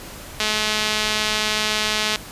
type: tone with band-pass filter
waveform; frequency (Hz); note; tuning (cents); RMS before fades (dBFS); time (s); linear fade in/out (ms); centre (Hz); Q
sawtooth; 214.1; A3; -47; -22; 0.4-2.16; 0; 3800; 1.1
effects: pink hiss -37 dBFS RMS until 2.31 s + resampled to 32000 Hz